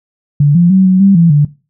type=tone with pitch steps; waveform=sine; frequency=144.8 / 173.5 / 189.5 / 186.3 / 196.5 / 168.2 / 146.4 Hz; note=D3 / F3 / F#3 / F#3 / G3 / E3 / D3; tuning=-24 / -11 / +42 / +12 / +4 / +35 / -5 cents; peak=-4 dBFS; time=0.4-1.45 s; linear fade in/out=5 ms; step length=150 ms; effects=noise-tail reverb RT60 0.3 s tail -19 dB re dry